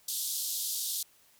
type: band-pass noise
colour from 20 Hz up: white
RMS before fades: -34 dBFS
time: 0.08-1.03 s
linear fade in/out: 5 ms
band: 3400 to 15000 Hz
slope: 48 dB/octave
effects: white hiss -63 dBFS RMS until 1.39 s